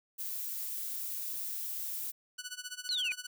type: noise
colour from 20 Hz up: violet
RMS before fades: -38 dBFS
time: 0.18-2.12 s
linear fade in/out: 20 ms
type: tone with tremolo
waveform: 10% pulse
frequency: 1482 Hz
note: F#6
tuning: 2 cents sharp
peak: -29 dBFS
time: 2.38-3.27 s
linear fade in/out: 10 ms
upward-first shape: sine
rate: 15 Hz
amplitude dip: 90%
type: exponential sweep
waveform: sine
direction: down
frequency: 4486 to 2365 Hz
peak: -30 dBFS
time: 2.89-3.12 s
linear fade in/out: 0 ms
effects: none